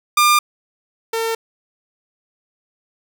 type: tone pair in turn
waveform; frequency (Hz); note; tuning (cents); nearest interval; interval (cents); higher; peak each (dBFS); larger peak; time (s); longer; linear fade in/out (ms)
sawtooth; 1200 / 452.9; D6 / A#4; +37 / -50; octave + perfect fourth; 1687; first; -7 / -15; first; 0.17-0.39 / 1.13-1.35; neither; 5
effects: none